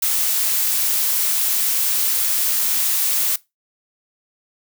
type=noise; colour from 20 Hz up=blue; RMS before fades=-19 dBFS; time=0.02-3.36 s; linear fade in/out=5 ms; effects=noise-tail reverb RT60 0.2 s tail -20 dB re dry